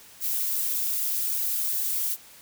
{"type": "noise with flanger", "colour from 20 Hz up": "violet", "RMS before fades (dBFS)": -27, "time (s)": [0.2, 2.17], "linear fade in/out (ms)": 50, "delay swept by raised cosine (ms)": [1, 6.7], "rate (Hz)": 2.5, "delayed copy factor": 0.8, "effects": ["white hiss -50 dBFS RMS until 2.41 s"]}